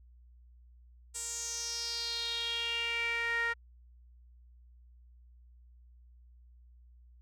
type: tone with band-pass filter sweep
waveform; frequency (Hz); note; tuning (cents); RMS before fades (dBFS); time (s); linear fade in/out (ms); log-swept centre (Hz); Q
sawtooth; 466.2; A#4; 0; -35; 1.14-3.54; 20; 8000 to 1700; 5.4
effects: added 60 Hz sine -55 dBFS peak until 7.21 s